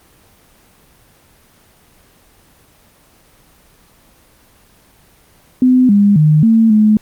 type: tone with pitch steps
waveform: sine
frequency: 254.1 / 202.9 / 152.8 / 224.9 / 213.8 Hz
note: B3 / G#3 / D#3 / A3 / A3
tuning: +49 / -40 / -31 / +38 / -49 cents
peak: -6 dBFS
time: 5.62-6.97 s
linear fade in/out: 2 ms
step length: 270 ms
effects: pink hiss -49 dBFS RMS until 7.01 s + Opus 24 kbps